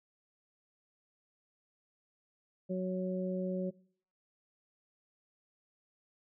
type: harmonic tone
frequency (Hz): 185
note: F#3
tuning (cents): 0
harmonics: 1 / 2 / 3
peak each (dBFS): -34 / -39 / -38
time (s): 2.69-3.71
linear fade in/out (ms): 20
effects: noise-tail reverb RT60 0.6 s tail -23 dB re dry